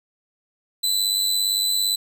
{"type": "tone with amplitude modulation", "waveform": "sawtooth", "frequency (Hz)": 4003, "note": "B7", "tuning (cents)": 23, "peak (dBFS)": -14, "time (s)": [0.83, 1.96], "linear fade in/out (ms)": 10, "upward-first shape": "sine", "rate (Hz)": 97.6, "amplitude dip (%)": 55, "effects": []}